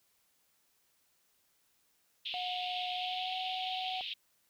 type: band-pass noise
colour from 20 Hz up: pink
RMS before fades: -40 dBFS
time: 2.25-4.14 s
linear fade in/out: 10 ms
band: 2800 to 3700 Hz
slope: 48 dB/octave
type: tone with pitch glide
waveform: triangle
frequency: 726 to 744.3 Hz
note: F#5 to F#5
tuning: -33 to +10 cents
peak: -35 dBFS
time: 2.34-4.01 s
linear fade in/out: 0 ms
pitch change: +43 cents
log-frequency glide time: 2.92-3.34 s
effects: white hiss -73 dBFS RMS until 4.49 s